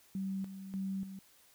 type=tone with tremolo; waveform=sine; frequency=192.7 Hz; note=G3; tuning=29 cents flat; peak=-34 dBFS; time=0.15-1.19 s; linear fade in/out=2 ms; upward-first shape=square; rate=1.7 Hz; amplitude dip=65%; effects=white hiss -64 dBFS RMS until 1.54 s